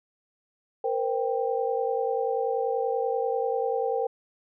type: tone cluster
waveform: sine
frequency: 464.7 / 515 / 788 Hz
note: A#4 / C5 / G5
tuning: -5 / -28 / +9 cents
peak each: -27 / -29 / -30 dBFS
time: 0.84-4.07 s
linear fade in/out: 5 ms
effects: none